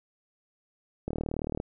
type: click train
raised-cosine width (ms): 2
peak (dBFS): -18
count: 21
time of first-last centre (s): 1.08-1.601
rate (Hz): 38.4
effects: none